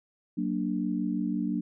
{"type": "chord", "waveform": "sine", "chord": "Gb augmented", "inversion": "none", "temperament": "equal with one note detuned", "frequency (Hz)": [186.93, 233.1, 293.7], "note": ["Gb3", "Bb3", "D4"], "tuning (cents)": [18, 0, 0], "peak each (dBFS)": -31, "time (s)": [0.37, 1.61], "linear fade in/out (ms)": 10, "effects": []}